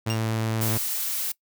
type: tone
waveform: sawtooth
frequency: 111.4 Hz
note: A2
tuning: 22 cents sharp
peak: -20 dBFS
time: 0.06-0.78 s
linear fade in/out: 10 ms
type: tone with exponential decay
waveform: 25% pulse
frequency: 2794 Hz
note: F7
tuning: in tune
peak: -22 dBFS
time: 0.1-0.24 s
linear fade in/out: 0 ms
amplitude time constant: 29 ms
type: noise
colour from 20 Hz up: blue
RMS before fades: -28 dBFS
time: 0.61-1.32 s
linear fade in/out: 5 ms
effects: noise-tail reverb RT60 0.1 s tail -22 dB re dry